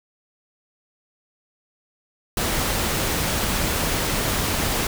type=noise; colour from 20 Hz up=pink; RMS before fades=-23 dBFS; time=2.37-4.87 s; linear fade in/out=2 ms; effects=none